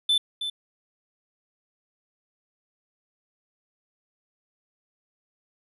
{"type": "tone with echo", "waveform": "triangle", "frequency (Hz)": 3524, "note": "A7", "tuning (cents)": 2, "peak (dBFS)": -17, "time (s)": [0.09, 0.18], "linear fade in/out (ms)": 5, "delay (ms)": 320, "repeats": 1, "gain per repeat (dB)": -9, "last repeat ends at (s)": 0.5, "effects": ["resampled to 32000 Hz"]}